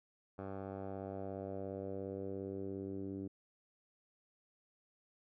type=tone with low-pass filter sweep; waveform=10% pulse; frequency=97.2 Hz; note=G2; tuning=14 cents flat; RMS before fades=-43 dBFS; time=0.38-3.28 s; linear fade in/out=10 ms; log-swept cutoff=1000 to 310 Hz; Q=2.5; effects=none